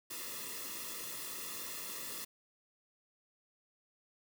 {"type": "noise with comb filter", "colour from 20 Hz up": "white", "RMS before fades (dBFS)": -43, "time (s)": [0.1, 2.25], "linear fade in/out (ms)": 10, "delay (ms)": 1.3, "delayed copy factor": -0.85, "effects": []}